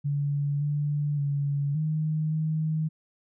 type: tone with pitch steps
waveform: sine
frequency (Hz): 143.4 / 146.6 / 142.3 / 155.3 / 156.8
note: D3 / D3 / C#3 / D#3 / D#3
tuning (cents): -41 / -3 / +46 / -3 / +14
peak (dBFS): -24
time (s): 0.04-2.89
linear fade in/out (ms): 20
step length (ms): 570
effects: none